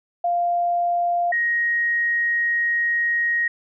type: tone pair in turn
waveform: sine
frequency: 697 / 1880.2 Hz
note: F5 / A#6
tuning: -4 / +14 cents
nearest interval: octave + perfect fourth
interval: 1718 cents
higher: second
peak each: -18 dBFS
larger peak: neither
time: 0.24-1.32 / 1.32-3.48 s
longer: second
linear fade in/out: 5 ms
effects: none